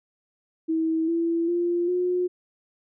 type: tone with pitch steps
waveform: sine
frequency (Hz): 322.6 / 334.6 / 347 / 359.8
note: E4 / E4 / F4 / F#4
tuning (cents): -37 / +26 / -11 / -48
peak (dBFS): -21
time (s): 0.68-2.28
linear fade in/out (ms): 20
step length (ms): 400
effects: none